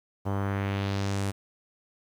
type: tone with low-pass filter sweep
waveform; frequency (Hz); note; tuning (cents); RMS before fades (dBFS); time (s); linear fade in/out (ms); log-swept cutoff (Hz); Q
sawtooth; 98.9; G2; +16; -29; 0.25-1.32; 20; 910 to 11000; 1.6
effects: 9-bit